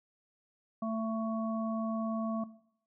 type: harmonic tone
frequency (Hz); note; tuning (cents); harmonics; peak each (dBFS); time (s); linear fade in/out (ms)
222.8; A3; +22; 1 / 3 / 5; -33 / -38 / -40; 0.82-2.44; 5
effects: noise-tail reverb RT60 0.7 s tail -18 dB re dry